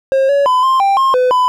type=tone with pitch steps; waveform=triangle; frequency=536 / 564 / 1010 / 1051 / 789 / 1067 / 504 / 1003 Hz; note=C5 / C#5 / B5 / C6 / G5 / C6 / B4 / B5; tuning=+42 / +30 / +39 / +7 / +11 / +34 / +35 / +26 cents; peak=-7 dBFS; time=0.12-1.48 s; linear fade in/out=0 ms; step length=170 ms; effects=none